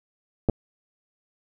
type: clicks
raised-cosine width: 2 ms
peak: -8 dBFS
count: 2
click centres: 0.488 / 0.497 s
effects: none